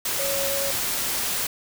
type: tone in noise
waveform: sine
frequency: 554.4 Hz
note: C#5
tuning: in tune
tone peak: -27 dBFS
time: 0.19-0.71 s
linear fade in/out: 5 ms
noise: white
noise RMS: -26 dBFS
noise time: 0.05-1.47 s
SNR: -4 dB
effects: none